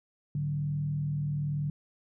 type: tone with frequency modulation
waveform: sine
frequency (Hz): 146.83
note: D3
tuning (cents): 0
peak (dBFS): -28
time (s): 0.35-1.7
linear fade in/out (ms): 2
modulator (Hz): 41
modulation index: 0.47
effects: none